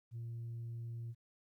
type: tone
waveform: sine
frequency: 116.54 Hz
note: A#2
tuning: in tune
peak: -39 dBFS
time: 0.11-1.15 s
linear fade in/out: 50 ms
effects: tanh soft clip ceiling -39 dBFS + 13-bit